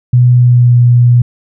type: tone with pitch glide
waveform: sine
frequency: 123.47 to 121.42 Hz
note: B2 to B2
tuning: 0 to -29 cents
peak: -3 dBFS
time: 0.13-1.22 s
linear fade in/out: 5 ms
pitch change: -29 cents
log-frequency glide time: 0.33-0.76 s
effects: none